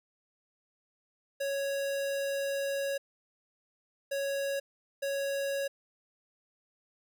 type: tone bursts at uneven times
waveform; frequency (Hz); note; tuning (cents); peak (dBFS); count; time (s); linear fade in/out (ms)
square; 554.4; C#5; 0; -31; 3; 1.4-2.98 / 4.11-4.6 / 5.02-5.68; 10
effects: none